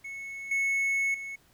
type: tone with level steps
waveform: triangle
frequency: 2200 Hz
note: C#7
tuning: 14 cents flat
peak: -35 / -23 / -34 dBFS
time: 0.04-1.36 s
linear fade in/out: 10 ms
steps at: 0.51 / 1.14 s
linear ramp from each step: 5 ms
effects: pink hiss -63 dBFS RMS until 1.53 s